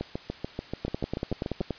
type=two click trains; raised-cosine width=2 ms; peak=-17 / -15 dBFS; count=12 / 10; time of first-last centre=0.01-1.607 / 0.85-1.707 s; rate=6.89 / 10.5 Hz; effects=white hiss -48 dBFS RMS until 1.78 s + resampled to 11025 Hz

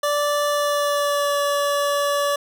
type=tone with pitch glide; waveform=25% pulse; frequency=584 to 573 Hz; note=D5 to D5; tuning=-10 to -43 cents; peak=-15 dBFS; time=0.03-2.36 s; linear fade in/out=5 ms; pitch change=-33 cents; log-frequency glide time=0.49-1.38 s; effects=none

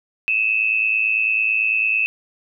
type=tone pair together; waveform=sine; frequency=2542 / 2651 Hz; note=D#7 / E7; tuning=+36 / +9 cents; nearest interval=minor second; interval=73 cents; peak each=-19 dBFS; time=0.28-2.06 s; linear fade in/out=0 ms; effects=none

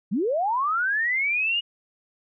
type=linear sweep; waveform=sine; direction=up; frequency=164.9 to 2900 Hz; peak=-21 dBFS; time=0.11-1.61 s; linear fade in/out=20 ms; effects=none

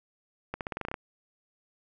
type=accelerating click train; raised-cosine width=0.5 ms; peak=-18 dBFS; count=10; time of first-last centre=0.54-0.942 s; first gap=68 ms; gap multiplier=0.89; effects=none

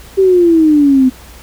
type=exponential sweep; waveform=sine; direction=down; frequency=392 to 253.4 Hz; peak=-5 dBFS; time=0.17-1.1 s; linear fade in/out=20 ms; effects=added 60 Hz sine -37 dBFS peak until 1.42 s + pink hiss -38 dBFS RMS until 1.42 s

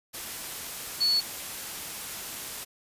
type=tone in noise; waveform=sine; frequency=4415 Hz; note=C#8; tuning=8 cents flat; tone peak=-21 dBFS; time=1-1.21 s; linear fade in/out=20 ms; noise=white; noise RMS=-37 dBFS; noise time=0.13-2.65 s; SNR=+13 dB; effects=resampled to 32000 Hz

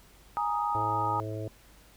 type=chord; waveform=sine; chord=Ab suspended second; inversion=none; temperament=just; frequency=830.6 / 934.4 / 1245.9 Hz; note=Ab5 / Bb5 / Eb6; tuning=0 / +4 / +2 cents; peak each=-31 dBFS; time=0.37-1.2 s; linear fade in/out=0 ms
type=harmonic tone; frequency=108 Hz; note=A2; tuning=32 cents flat; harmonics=1 / 3 / 4 / 5 / 6; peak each=-35 / -40 / -41 / -42 / -43 dBFS; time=0.75-1.48 s; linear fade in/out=0 ms
effects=added 50 Hz sine -58 dBFS peak until 1.96 s + pink hiss -58 dBFS RMS until 1.96 s

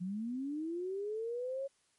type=linear sweep; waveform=sine; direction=up; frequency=173.5 to 554.4 Hz; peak=-35 dBFS; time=0-1.68 s; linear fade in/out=20 ms; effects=white hiss -73 dBFS RMS until 1.98 s + MP3 48 kbps

